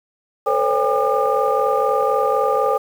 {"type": "tone cluster", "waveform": "sine", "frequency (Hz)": [443.3, 511, 555, 806, 1205], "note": ["A4", "C5", "C#5", "G5", "D6"], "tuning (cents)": [13, -41, 2, 48, 44], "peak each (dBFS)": -21, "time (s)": [0.46, 2.78], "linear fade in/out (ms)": 10, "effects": ["tanh soft clip ceiling -6 dBFS", "7-bit"]}